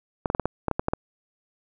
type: clicks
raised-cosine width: 1 ms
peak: -9 dBFS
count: 10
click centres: 0.258 / 0.301 / 0.349 / 0.397 / 0.456 / 0.683 / 0.713 / 0.795 / 0.884 / 0.935 s
effects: none